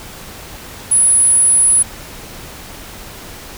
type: tone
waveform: sine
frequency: 10240 Hz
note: D#9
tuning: 49 cents sharp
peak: -7 dBFS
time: 0.91-1.83 s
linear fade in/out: 10 ms
effects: tanh soft clip ceiling -3 dBFS + pink hiss -33 dBFS RMS until 3.57 s